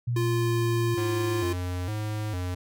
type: tone with pitch glide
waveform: sine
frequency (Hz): 120.1 to 115.88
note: B2 to A#2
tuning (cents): -48 to -10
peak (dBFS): -24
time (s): 0.07-0.95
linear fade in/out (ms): 10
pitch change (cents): -62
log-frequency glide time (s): 0.19-0.68
type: tone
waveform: square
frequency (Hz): 347.6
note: F4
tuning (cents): -8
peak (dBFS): -27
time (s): 0.16-1.53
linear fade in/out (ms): 5
type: tone with vibrato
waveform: square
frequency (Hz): 98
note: G2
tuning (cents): 0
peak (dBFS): -29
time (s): 0.97-2.55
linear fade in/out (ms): 10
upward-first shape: square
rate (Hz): 1.1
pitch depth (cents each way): 150
effects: none